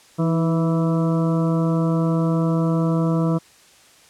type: harmonic tone with a mistuned harmonic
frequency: 164.81 Hz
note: E3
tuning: in tune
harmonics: 1 / 2 / 3 / 4 / 6 / 7 / 8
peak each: -18 / -24 / -28 / -30 / -34 / -35 / -36 dBFS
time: 0.18-3.39 s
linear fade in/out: 20 ms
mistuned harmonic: 2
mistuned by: -40 cents
effects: white hiss -51 dBFS RMS until 4.09 s + low-pass 9000 Hz 12 dB/octave